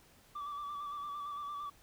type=tone with vibrato; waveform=sine; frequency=1162 Hz; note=D6; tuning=19 cents flat; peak=-36 dBFS; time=0.35-1.7 s; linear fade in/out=10 ms; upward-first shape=square; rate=8.8 Hz; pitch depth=30 cents each way; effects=tanh soft clip ceiling -38 dBFS + pink hiss -63 dBFS RMS until 1.82 s